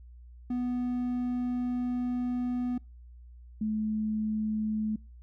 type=tone pair in turn; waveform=triangle / sine; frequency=246.9 / 215.6 Hz; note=B3 / A3; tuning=0 / -35 cents; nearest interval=major second; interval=235 cents; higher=first; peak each=-26 / -27 dBFS; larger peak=first; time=0.5-2.78 / 3.61-4.96 s; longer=first; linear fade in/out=5 ms; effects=noise-tail reverb RT60 0.3 s tail -26 dB re dry + added 60 Hz sine -47 dBFS peak until 5.22 s